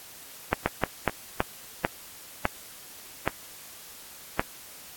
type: slowing click train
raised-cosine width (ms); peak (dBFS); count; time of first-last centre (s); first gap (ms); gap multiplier
0.5; -6; 9; 0.53-4.395; 130; 1.36
effects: white hiss -46 dBFS RMS until 4.96 s + AAC 64 kbps